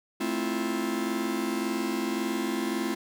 45% pulse chord, F major seventh, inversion first, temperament just, 218.3 / 261.9 / 327.4 / 349.2 Hz, A3 / C4 / E4 / F4, -13 / +2 / -12 / 0 cents, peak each -33 dBFS, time 0.2-2.95 s, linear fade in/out 10 ms, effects none

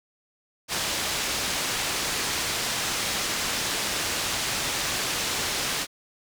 white low-pass noise, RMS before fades -28 dBFS, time 0.68-5.87 s, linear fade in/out 50 ms, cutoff 6400 Hz, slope 12 dB/octave, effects none

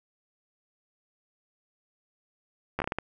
slowing click train, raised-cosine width 0.5 ms, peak -14 dBFS, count 7, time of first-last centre 2.79-2.986 s, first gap 12 ms, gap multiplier 1.4, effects none

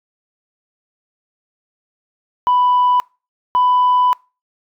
sine tone pair in turn, 991 / 995.3 Hz, B5 / B5, +6 / +13 cents, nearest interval unison, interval 7 cents, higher second, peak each -9 dBFS, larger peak neither, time 2.47-3 / 3.55-4.13 s, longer second, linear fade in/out 0 ms, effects noise-tail reverb RT60 0.3 s tail -26 dB re dry + tanh soft clip ceiling -8 dBFS

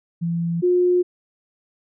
sine tone pair in turn, 169 / 358.1 Hz, E3 / F4, +43 / +43 cents, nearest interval octave + minor second, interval 1300 cents, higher second, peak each -20 / -14 dBFS, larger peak second, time 0.21-0.62 / 0.62-1.03 s, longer neither, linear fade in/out 20 ms, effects none

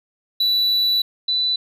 triangle / sine tone pair in turn, 3954 / 3982 Hz, B7 / B7, +1 / +14 cents, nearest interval unison, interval 13 cents, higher second, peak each -14 / -17 dBFS, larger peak first, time 0.4-1.02 / 1.28-1.56 s, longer first, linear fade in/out 5 ms, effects none

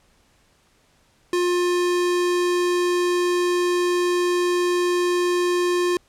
square tone, 354.5 Hz, F4, 26 cents sharp, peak -19 dBFS, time 1.33-5.97 s, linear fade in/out 2 ms, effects pink hiss -60 dBFS RMS until 6.08 s + low-pass 10000 Hz 12 dB/octave

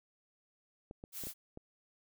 clicks, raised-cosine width 2 ms, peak -33 dBFS, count 5, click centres 0.911 / 1.039 / 1.237 / 1.27 / 1.574 s
blue noise, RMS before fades -43 dBFS, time 1.12-1.34 s, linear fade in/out 50 ms
effects none

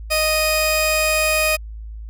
sawtooth tone pair together, 622.3 / 2489 Hz, D#5 / D#7, 0 / 0 cents, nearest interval 2 octaves, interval 2400 cents, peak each -15 dBFS, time 0.1-1.57 s, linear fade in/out 20 ms, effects added 54 Hz sine -30 dBFS peak until 2.09 s

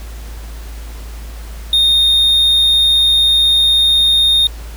triangle tone, 3682 Hz, A#7, 22 cents flat, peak -7 dBFS, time 1.73-4.47 s, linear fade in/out 2 ms, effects added 55 Hz sine -26 dBFS peak until 4.76 s + pink hiss -38 dBFS RMS until 4.76 s

